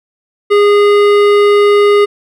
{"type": "tone with hard clipping", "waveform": "triangle", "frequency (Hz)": 410.5, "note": "G#4", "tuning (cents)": -20, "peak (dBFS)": -7, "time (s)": [0.5, 2.06], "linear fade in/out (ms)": 20, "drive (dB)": 18, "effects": []}